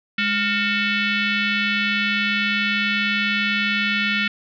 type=tone with frequency modulation; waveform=sine; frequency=207.7 Hz; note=G#3; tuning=in tune; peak=-18 dBFS; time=0.18-4.28 s; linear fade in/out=5 ms; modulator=808 Hz; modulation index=3.8; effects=none